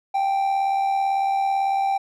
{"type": "tone with amplitude modulation", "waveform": "triangle", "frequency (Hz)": 784, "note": "G5", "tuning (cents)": 0, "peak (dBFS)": -15, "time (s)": [0.14, 1.98], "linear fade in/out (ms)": 10, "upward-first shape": "sine", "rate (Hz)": 78, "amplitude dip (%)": 45, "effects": []}